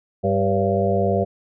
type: harmonic tone with a mistuned harmonic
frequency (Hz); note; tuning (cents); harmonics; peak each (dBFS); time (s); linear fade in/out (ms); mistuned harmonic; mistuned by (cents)
98; G2; 0; 1 / 2 / 4 / 5 / 6 / 7; -24 / -24 / -24 / -24 / -24 / -24; 0.23-1.25; 20; 6; -55
effects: none